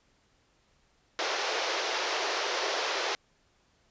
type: band-pass noise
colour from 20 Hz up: pink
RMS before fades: -31 dBFS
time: 1.19-3.15 s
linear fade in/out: 0 ms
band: 380 to 6100 Hz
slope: 48 dB/octave
effects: pink hiss -68 dBFS RMS until 3.9 s + resampled to 16000 Hz